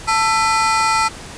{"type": "ring-modulated tone", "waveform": "35% pulse", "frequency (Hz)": 1108.7, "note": "C#6", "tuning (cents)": 0, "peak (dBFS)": -9, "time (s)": [0.07, 1.09], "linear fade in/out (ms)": 20, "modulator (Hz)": 223, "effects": ["pink hiss -34 dBFS RMS until 1.37 s", "resampled to 22050 Hz"]}